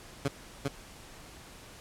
15% pulse tone with echo, 138.9 Hz, C#3, 4 cents sharp, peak -20 dBFS, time 0.25-0.28 s, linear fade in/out 2 ms, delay 400 ms, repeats 1, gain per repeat -2 dB, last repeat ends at 0.68 s, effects pink hiss -50 dBFS RMS until 1.8 s + low-pass 11000 Hz 12 dB/octave

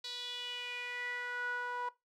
sawtooth tone with band-pass filter sweep, 489.6 Hz, B4, 15 cents flat, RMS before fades -40 dBFS, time 0.04-1.89 s, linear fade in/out 5 ms, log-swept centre 4100 to 1100 Hz, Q 5.5, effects noise-tail reverb RT60 0.2 s tail -18 dB re dry

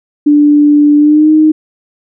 sine tone with pitch glide, 294 to 310 Hz, D4 to D#4, +2 to -6 cents, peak -3 dBFS, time 0.26-1.52 s, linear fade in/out 10 ms, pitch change +92 cents, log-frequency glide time 0.97-1.31 s, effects none

